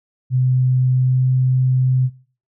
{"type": "tone with pitch glide", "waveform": "sine", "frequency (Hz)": [128, 128.82], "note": ["C3", "C3"], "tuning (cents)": [-38, -27], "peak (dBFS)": -13, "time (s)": [0.3, 2.1], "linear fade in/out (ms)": 50, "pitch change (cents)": 11, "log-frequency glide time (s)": [0.94, 1.2], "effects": ["noise-tail reverb RT60 0.4 s tail -18 dB re dry"]}